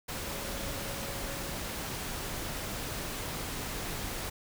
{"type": "tone in noise", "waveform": "sine", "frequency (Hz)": 554.4, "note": "C#5", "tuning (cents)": 0, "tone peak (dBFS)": -46, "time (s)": [0.26, 1.57], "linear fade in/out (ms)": 10, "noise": "pink", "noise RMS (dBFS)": -37, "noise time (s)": [0.08, 4.3], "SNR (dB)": -12, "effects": []}